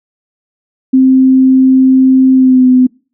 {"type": "tone with pitch glide", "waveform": "sine", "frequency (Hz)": [261.6, 254.2], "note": ["C4", "C4"], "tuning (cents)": [0, -50], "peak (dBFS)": -3, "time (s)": [0.93, 2.87], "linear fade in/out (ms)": 10, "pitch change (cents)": -50, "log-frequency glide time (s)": [2.33, 2.67], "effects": ["noise-tail reverb RT60 0.4 s tail -26 dB re dry"]}